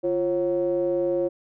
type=ring-modulated tone; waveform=triangle; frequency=98 Hz; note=G2; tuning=in tune; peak=-16 dBFS; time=0.03-1.29 s; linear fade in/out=20 ms; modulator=445 Hz; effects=none